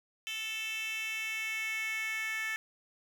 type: tone with high-pass filter sweep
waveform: 10% pulse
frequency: 440 Hz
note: A4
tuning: in tune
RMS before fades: -36 dBFS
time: 0.27-2.56 s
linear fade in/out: 0 ms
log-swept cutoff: 2900 to 1900 Hz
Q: 4.5
effects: none